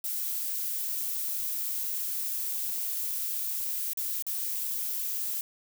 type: noise with dropouts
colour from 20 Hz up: violet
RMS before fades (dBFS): -32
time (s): 0.04-5.41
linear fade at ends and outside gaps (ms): 2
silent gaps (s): 3.933-3.973 / 4.224-4.266
effects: none